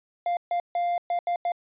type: tone bursts at uneven times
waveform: triangle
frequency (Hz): 698.5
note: F5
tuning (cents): 0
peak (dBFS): -21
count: 6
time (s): 0.26-0.37 / 0.51-0.6 / 0.75-0.98 / 1.1-1.19 / 1.27-1.36 / 1.45-1.52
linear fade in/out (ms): 2
effects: resampled to 8000 Hz